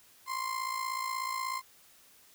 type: tone with amplitude modulation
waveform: 35% pulse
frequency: 1046.5 Hz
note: C6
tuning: in tune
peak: -28 dBFS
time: 0.26-1.62 s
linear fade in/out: 50 ms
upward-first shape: sine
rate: 56.5 Hz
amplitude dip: 65%
effects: white hiss -60 dBFS RMS until 2.34 s